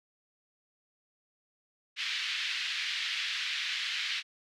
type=band-pass noise; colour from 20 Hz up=white; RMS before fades=-34 dBFS; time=1.96-4.23 s; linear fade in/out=50 ms; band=1800 to 3900 Hz; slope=24 dB/octave; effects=none